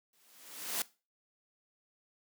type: noise with exponential growth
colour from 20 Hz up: white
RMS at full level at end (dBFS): -32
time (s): 0.13-0.82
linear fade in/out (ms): 2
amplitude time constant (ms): 150
effects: noise-tail reverb RT60 0.3 s tail -19 dB re dry + high-pass 200 Hz 12 dB/octave